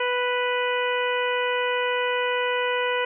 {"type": "harmonic tone", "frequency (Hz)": 493.9, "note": "B4", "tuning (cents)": 0, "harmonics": [1, 2, 3, 4, 5, 6], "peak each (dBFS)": [-25, -28, -30, -31, -32, -33], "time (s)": [0, 3.05], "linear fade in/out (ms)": 5, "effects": []}